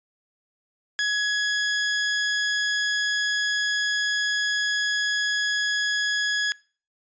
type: tone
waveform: sawtooth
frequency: 1677 Hz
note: G#6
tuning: 16 cents sharp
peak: -18 dBFS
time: 0.99-6.52 s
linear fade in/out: 0 ms
effects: noise-tail reverb RT60 0.4 s tail -23 dB re dry + resampled to 16000 Hz